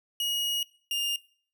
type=tone pair in turn; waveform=40% pulse; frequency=2888 / 2824 Hz; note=F#7 / F7; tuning=-43 / +19 cents; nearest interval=unison; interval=38 cents; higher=first; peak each=-26 dBFS; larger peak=neither; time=0.2-0.63 / 0.91-1.16 s; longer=first; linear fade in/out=2 ms; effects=noise-tail reverb RT60 0.5 s tail -21 dB re dry